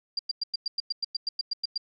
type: tone bursts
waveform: sine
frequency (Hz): 4769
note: D8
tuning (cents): +26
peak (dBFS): -25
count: 14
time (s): 0.17-1.778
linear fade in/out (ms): 5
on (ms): 22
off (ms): 100
effects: none